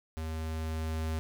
square tone with level ramp, 79.7 Hz, D#2, 42 cents sharp, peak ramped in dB -35 to -31 dBFS, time 0.17-1.19 s, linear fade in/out 0 ms, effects none

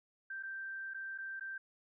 sine tone with dropouts, 1568 Hz, G6, in tune, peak -40 dBFS, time 0.3-1.58 s, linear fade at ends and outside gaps 5 ms, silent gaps 0.427-0.433 / 0.937-0.944 / 1.178-1.184 / 1.397-1.408 s, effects none

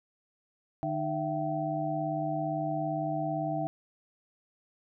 harmonic tone with a mistuned harmonic, 153.1 Hz, D#3, 28 cents flat, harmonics 1 / 2 / 4 / 5, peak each -35 / -35 / -33 / -35 dBFS, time 0.83-3.67 s, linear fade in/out 0 ms, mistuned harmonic 4, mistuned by +150 cents, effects none

